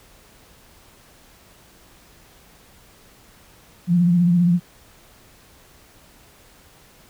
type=tone with vibrato; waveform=sine; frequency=174.61 Hz; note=F3; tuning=in tune; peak=-13 dBFS; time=3.87-4.6 s; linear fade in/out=50 ms; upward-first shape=sine; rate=15 Hz; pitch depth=48 cents each way; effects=pink hiss -51 dBFS RMS until 7.09 s